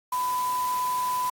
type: tone in noise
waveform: sine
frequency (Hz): 1000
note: B5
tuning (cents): +21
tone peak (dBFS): -24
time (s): 0.12-1.3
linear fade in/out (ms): 5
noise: white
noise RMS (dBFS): -38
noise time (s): 0.12-1.3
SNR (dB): +11
effects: AAC 64 kbps